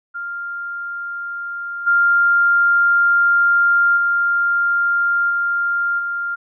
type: tone with level steps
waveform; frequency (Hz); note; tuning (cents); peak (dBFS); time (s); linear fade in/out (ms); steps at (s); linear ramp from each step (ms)
sine; 1396.9; F6; 0; -24 / -11 / -14 / -16 / -20; 0.14-6.36; 20; 1.86 / 3.96 / 5.29 / 5.98; 20
effects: none